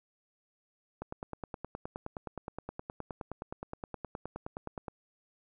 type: click train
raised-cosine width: 1 ms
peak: -24 dBFS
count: 38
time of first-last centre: 1.02-4.882 s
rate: 9.58 Hz
effects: none